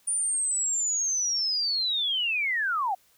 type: linear sweep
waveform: sine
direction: down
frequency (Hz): 9397 to 715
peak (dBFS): -24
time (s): 0.07-2.95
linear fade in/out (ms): 10
effects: white hiss -63 dBFS RMS until 3.17 s